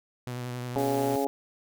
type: tone with vibrato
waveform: sawtooth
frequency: 123.47 Hz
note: B2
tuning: in tune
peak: -29 dBFS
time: 0.27-1.16 s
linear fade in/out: 0 ms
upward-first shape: triangle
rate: 11 Hz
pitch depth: 29 cents each way
type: harmonic tone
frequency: 138.59 Hz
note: C#3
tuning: in tune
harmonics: 2 / 3 / 4 / 5 / 6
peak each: -30 / -29 / -32 / -34 / -32 dBFS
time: 0.76-1.27 s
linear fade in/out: 0 ms
type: noise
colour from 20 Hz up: white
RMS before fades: -43 dBFS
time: 0.78-1.25 s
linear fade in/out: 5 ms
effects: none